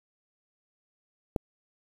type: click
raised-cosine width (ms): 2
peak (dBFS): -13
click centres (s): 1.362
effects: 7-bit